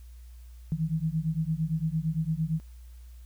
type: beating tone pair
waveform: sine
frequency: 155.56 / 164.36 Hz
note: D#3 / E3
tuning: 0 / -5 cents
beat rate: 8.8 Hz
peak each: -29 dBFS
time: 0.72-2.6 s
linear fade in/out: 0 ms
effects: added 60 Hz sine -44 dBFS peak until 3.25 s + white hiss -64 dBFS RMS until 3.25 s